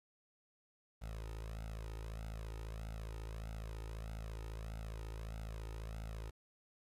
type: tone with flanger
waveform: sawtooth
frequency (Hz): 54.6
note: A1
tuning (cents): -13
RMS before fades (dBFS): -45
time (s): 1.01-6.31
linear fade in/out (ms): 20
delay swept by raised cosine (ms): 1.4 to 2.23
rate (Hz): 1.6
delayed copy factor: +0.85
effects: resampled to 32000 Hz + 11-bit